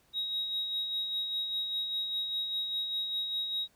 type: tone with tremolo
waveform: sine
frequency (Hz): 3798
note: A#7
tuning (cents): +32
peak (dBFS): -28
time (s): 0.13-3.68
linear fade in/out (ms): 50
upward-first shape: sine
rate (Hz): 5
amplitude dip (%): 45
effects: tanh soft clip ceiling -26 dBFS + pink hiss -67 dBFS RMS until 3.75 s